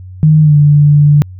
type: tone with pitch glide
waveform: sine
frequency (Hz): 154.5 to 146.76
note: D#3 to D3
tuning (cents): -12 to -1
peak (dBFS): -3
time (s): 0.23-1.22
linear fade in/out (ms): 0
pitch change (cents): -89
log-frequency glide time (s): 0.41-0.56
effects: added 92 Hz sine -27 dBFS peak until 1.39 s